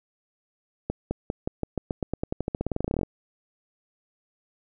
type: accelerating click train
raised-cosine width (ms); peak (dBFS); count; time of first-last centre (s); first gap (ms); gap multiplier
2; -13; 27; 0.9-3.032; 210; 0.91
effects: none